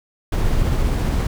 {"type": "noise with tremolo", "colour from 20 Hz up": "brown", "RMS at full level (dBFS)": -17, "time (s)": [0.32, 1.27], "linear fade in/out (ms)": 5, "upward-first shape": "triangle", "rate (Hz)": 15, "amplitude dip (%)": 25, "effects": []}